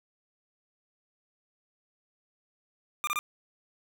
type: tone bursts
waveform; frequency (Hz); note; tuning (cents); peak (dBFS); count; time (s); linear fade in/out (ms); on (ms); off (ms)
25% pulse; 1200; D6; +37; -24; 3; 3.04-3.19; 0; 32; 27
effects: none